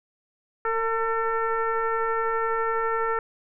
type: tone with frequency modulation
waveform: sine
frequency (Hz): 902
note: A5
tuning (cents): +43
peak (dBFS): -22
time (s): 0.65-3.19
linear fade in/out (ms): 2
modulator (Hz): 448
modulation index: 1.7
effects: none